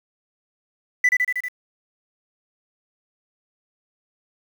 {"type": "tone with echo", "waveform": "sine", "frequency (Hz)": 1989, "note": "B6", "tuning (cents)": 12, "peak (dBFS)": -10, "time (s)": [1.04, 1.09], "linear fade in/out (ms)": 5, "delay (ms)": 79, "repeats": 5, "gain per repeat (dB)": -3, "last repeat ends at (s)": 1.485, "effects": ["tanh soft clip ceiling -12 dBFS", "7-bit"]}